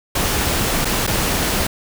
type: noise with dropouts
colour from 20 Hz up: pink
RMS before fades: -19 dBFS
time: 0.15-1.67 s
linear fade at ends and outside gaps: 5 ms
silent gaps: 0.848-0.852 / 1.068-1.074 s
effects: none